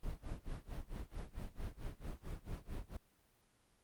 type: noise with tremolo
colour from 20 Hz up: brown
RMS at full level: -42 dBFS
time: 0.03-2.97 s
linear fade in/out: 5 ms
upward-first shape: sine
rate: 4.5 Hz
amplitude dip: 95%
effects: pink hiss -73 dBFS RMS until 3.83 s + Opus 32 kbps